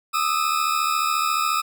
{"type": "tone pair together", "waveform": "40% pulse", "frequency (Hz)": [1225.8, 1300], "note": ["D#6", "E6"], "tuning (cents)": [-26, -24], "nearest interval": "minor second", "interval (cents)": 102, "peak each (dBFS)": [-22, -22], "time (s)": [0.13, 1.62], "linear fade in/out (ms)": 20, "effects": []}